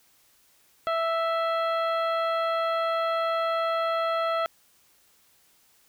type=harmonic tone with a mistuned harmonic; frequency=659.3 Hz; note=E5; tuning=in tune; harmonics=1 / 2 / 3 / 4 / 5 / 6; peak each=-26 / -27 / -38 / -43 / -40 / -47 dBFS; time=0.87-4.46 s; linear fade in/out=0 ms; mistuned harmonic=6; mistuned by=+86 cents; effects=white hiss -62 dBFS RMS until 5.88 s